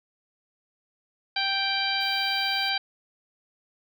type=harmonic tone; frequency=784 Hz; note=G5; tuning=in tune; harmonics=1 / 2 / 3 / 4 / 5 / 6; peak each=-31 / -31 / -31 / -31 / -31 / -31 dBFS; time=1.36-2.78 s; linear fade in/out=5 ms
type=noise; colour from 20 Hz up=blue; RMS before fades=-50 dBFS; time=2-2.7 s; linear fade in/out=10 ms
effects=none